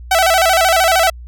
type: tone with vibrato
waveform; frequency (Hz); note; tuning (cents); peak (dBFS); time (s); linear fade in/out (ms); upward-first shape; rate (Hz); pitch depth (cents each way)
sawtooth; 708; F5; +23; -6; 0.11-1.1; 5; square; 13; 120
effects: added 60 Hz sine -30 dBFS peak until 1.27 s